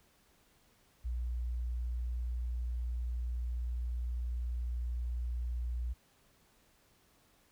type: tone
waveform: sine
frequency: 60.1 Hz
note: B1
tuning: 46 cents flat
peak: -33 dBFS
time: 1.04-5.94 s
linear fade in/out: 20 ms
effects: pink hiss -68 dBFS RMS until 7.51 s